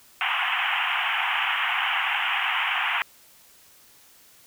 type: band-pass noise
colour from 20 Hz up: white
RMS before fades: -25 dBFS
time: 0.21-3.02 s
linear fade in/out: 0 ms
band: 730 to 3100 Hz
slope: 96 dB/octave
effects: white hiss -54 dBFS RMS until 4.46 s